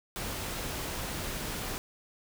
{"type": "noise", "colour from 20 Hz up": "pink", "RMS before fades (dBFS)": -36, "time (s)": [0.16, 1.78], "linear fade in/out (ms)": 0, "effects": []}